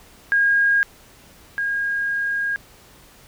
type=tone pair in turn; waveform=sine; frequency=1628 / 1628 Hz; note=G#6 / G#6; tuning=-35 / -35 cents; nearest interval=unison; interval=0 cents; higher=neither; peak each=-14 / -20 dBFS; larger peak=first; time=0.32-0.83 / 1.58-2.56 s; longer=second; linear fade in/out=0 ms; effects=pink hiss -49 dBFS RMS until 3.27 s